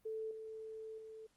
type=tone with level steps; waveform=sine; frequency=440 Hz; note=A4; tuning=in tune; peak=-39 / -45 / -49 dBFS; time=0.05-1.27 s; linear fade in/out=10 ms; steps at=0.31 / 0.98 s; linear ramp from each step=2 ms; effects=pink hiss -75 dBFS RMS until 1.36 s + Opus 32 kbps